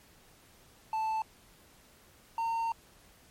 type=tone pair in turn; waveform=triangle; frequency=880 / 913.6 Hz; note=A5 / A#5; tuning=0 / -35 cents; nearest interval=minor second; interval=65 cents; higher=second; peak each=-27 dBFS; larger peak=neither; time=0.93-1.22 / 2.38-2.72 s; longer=second; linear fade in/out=2 ms; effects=pink hiss -60 dBFS RMS until 3.3 s + MP3 64 kbps